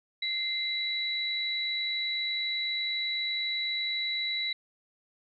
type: tone pair together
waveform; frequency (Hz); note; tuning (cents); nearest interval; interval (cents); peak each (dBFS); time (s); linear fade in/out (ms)
sine; 2084 / 3934; C7 / B7; -7 / -7; major seventh; 1100; -33 / -30; 0.22-4.53; 5
effects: none